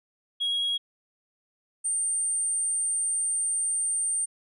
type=tone pair in turn; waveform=sine; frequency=3303 / 8818 Hz; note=G#7 / C#9; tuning=-10 / -10 cents; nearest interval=octave + perfect fourth; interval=1700 cents; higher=second; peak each=-22 dBFS; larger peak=neither; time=0.4-0.78 / 1.84-4.26 s; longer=second; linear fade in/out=20 ms; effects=tanh soft clip ceiling -23 dBFS